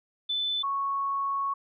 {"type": "tone pair in turn", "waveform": "sine", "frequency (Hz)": [3512, 1106.2], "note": ["A7", "C#6"], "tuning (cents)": [-4, -4], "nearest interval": "octave + minor sixth", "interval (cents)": 2000, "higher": "first", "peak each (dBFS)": -26, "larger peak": "neither", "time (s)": [[0.29, 0.63], [0.63, 1.54]], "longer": "second", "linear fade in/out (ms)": 10, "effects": []}